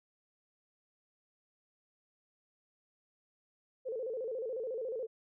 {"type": "tone with vibrato", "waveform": "sine", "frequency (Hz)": 480.3, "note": "B4", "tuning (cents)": -48, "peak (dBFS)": -35, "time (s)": [3.85, 5.07], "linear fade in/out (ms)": 20, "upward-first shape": "square", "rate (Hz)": 14, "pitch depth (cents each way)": 130, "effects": []}